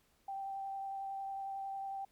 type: tone with vibrato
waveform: sine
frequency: 782 Hz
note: G5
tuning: 4 cents flat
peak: -38 dBFS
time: 0.28-2.05 s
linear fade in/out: 5 ms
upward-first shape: triangle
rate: 11 Hz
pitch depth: 12 cents each way
effects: pink hiss -72 dBFS RMS until 2.11 s + MP3 96 kbps